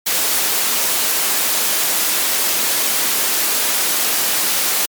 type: high-pass noise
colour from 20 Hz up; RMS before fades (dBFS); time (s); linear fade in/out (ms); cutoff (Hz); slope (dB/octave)
white; -17; 0.06-4.86; 10; 230; 12
effects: MP3 96 kbps